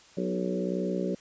harmonic tone with a mistuned harmonic, 61.74 Hz, B1, in tune, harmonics 3 / 4 / 5 / 6 / 7 / 8 / 9, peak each -31 / -37 / -36 / -34 / -36 / -40 / -36 dBFS, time 0.17-1.15 s, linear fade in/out 5 ms, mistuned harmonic 6, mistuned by +17 cents, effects white hiss -55 dBFS RMS until 1.2 s + resampled to 16000 Hz

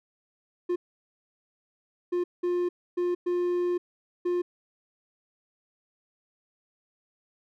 triangle tone bursts at uneven times, 353.9 Hz, F4, 23 cents sharp, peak -22 dBFS, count 6, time 0.69-0.76 / 2.12-2.24 / 2.43-2.69 / 2.97-3.15 / 3.26-3.78 / 4.25-4.42 s, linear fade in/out 10 ms, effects none

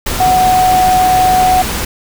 sine tone in noise, 740 Hz, F#5, in tune, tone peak -7 dBFS, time 0.2-1.62 s, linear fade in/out 5 ms, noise pink, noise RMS -18 dBFS, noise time 0.06-1.85 s, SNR +8 dB, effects none

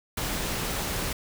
pink noise, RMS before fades -30 dBFS, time 0.17-1.13 s, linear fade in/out 5 ms, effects none

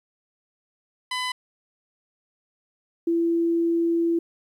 15% pulse / sine tone pair in turn, 1005 / 336 Hz, B5 / E4, +30 / +33 cents, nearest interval octave + perfect fifth, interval 1897 cents, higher first, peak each -19 dBFS, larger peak neither, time 1.11-1.32 / 3.07-4.19 s, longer second, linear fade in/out 5 ms, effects low-pass 9000 Hz 12 dB/octave + 10-bit

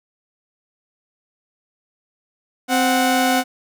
sawtooth tone pair together, 260 / 736.7 Hz, C4 / F#5, -11 / -8 cents, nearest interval octave + tritone, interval 1803 cents, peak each -14 dBFS, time 2.68-3.44 s, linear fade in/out 50 ms, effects none

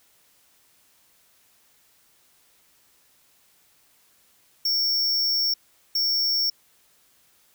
square tone bursts at uneven times, 5470 Hz, F8, 37 cents flat, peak -21 dBFS, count 2, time 4.65-5.54 / 5.95-6.5 s, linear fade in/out 5 ms, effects white hiss -61 dBFS RMS until 7.54 s

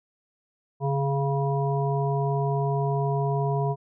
harmonic tone with a mistuned harmonic, 138.59 Hz, C#3, in tune, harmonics 1 / 3 / 5 / 7, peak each -24 / -29 / -31 / -32 dBFS, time 0.8-3.76 s, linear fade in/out 50 ms, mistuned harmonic 1, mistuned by +23 cents, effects none

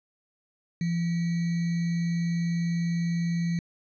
sine tone with sample-and-hold, 170 Hz, F3, 46 cents flat, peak -24 dBFS, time 0.81-3.59 s, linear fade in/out 2 ms, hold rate 2100 Hz, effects resampled to 16000 Hz

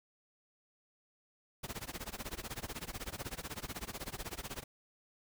pink noise with tremolo, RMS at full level -40 dBFS, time 1.63-4.64 s, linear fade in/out 10 ms, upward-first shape sine, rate 16 Hz, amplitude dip 95%, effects none

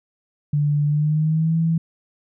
sine tone with pitch glide, 146.83 to 163.86 Hz, D3 to E3, 0 to -10 cents, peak -16 dBFS, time 0.53-1.78 s, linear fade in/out 5 ms, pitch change +190 cents, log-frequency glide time 0.86-1.57 s, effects none

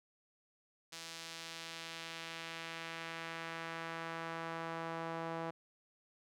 sawtooth tone with band-pass filter sweep, 164.81 Hz, E3, in tune, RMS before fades -44 dBFS, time 0.92-5.51 s, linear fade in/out 10 ms, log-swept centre 5200 to 820 Hz, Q 1, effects none

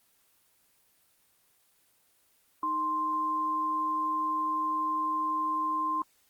sine tone pair together, 311 / 1048 Hz, D#4 / C6, -1 / +2 cents, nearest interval octave + major sixth, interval 2103 cents, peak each -38 / -27 dBFS, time 2.63-6.02 s, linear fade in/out 2 ms, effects white hiss -67 dBFS RMS until 6.29 s + Opus 24 kbps

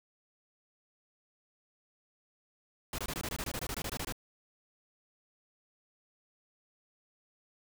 pink noise bursts, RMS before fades -37 dBFS, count 16, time 2.93-4.124 s, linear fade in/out 2 ms, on 54 ms, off 22 ms, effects none

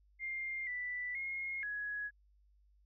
sine tone with pitch steps, 2110 / 1977 / 2150 / 1675 Hz, C7 / B6 / C7 / G#6, +14 / +1 / +47 / +14 cents, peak -37 dBFS, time 0.19-2.11 s, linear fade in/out 50 ms, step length 480 ms, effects added 50 Hz sine -65 dBFS peak until 2.85 s

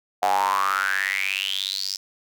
square tone with high-pass filter sweep, 48.32 Hz, G1, 24 cents flat, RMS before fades -24 dBFS, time 0.22-1.97 s, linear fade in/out 10 ms, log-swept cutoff 720 to 5300 Hz, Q 9.6, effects none

